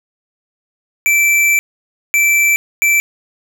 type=tone bursts at uneven times; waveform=square; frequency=2332 Hz; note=D7; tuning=13 cents flat; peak=-10 dBFS; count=3; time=1.06-1.59 / 2.14-2.56 / 2.82-3 s; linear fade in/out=0 ms; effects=none